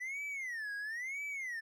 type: tone with vibrato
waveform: triangle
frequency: 1948 Hz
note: B6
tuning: 24 cents flat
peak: -36 dBFS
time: 0-1.61 s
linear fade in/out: 20 ms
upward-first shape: sine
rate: 1 Hz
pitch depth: 290 cents each way
effects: none